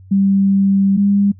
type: tone pair in turn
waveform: sine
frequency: 196 / 200.7 Hz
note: G3 / G3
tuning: 0 / +41 cents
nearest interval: unison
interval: 41 cents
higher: second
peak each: -10 dBFS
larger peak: neither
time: 0.11-0.97 / 0.97-1.32 s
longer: first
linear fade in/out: 10 ms
effects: noise-tail reverb RT60 0.1 s tail -23 dB re dry + added 94 Hz sine -38 dBFS peak until 1.39 s